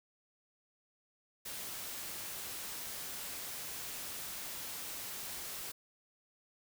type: noise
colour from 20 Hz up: white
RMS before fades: -43 dBFS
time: 1.45-5.72 s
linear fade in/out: 10 ms
effects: none